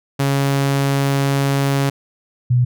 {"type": "tone pair in turn", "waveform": ["sawtooth", "sine"], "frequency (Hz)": [138.59, 123.45], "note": ["C#3", "B2"], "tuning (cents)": [0, 0], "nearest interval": "major second", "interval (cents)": 200, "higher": "first", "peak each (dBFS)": -11, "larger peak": "neither", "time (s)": [[0.19, 1.9], [2.5, 2.65]], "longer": "first", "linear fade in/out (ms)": 10, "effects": []}